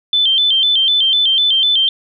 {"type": "tone with vibrato", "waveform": "sine", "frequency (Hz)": 3322, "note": "G#7", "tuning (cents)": 0, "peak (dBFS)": -10, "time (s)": [0.13, 1.89], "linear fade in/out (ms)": 2, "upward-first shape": "square", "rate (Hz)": 4, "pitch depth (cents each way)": 95, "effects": []}